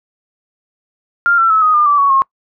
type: tone with pitch steps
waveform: sine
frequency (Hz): 1396.9 / 1346.2 / 1297.3 / 1250.3 / 1204.9 / 1161.2 / 1119 / 1078.4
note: F6 / E6 / E6 / D#6 / D6 / D6 / C#6 / C#6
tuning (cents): 0 / +36 / -28 / +8 / +44 / -20 / +16 / -48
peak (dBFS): -8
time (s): 1.26-2.22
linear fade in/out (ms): 0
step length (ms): 120
effects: noise-tail reverb RT60 0.1 s tail -24 dB re dry